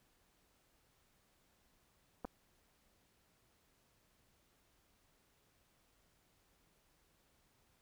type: clicks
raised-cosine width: 1 ms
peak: -29 dBFS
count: 2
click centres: 2.247 / 2.251 s
effects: pink hiss -74 dBFS RMS until 7.81 s